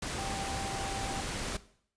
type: tone in noise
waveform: sine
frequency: 784 Hz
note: G5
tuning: in tune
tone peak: -38 dBFS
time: 0.18-1.21 s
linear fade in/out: 5 ms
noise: pink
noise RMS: -36 dBFS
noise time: 0.02-1.57 s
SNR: -5 dB
effects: noise-tail reverb RT60 0.6 s tail -17 dB re dry + resampled to 22050 Hz